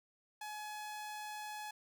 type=tone; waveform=sawtooth; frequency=846 Hz; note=G#5; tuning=32 cents sharp; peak=-39 dBFS; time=0.41-1.71 s; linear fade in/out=5 ms; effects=none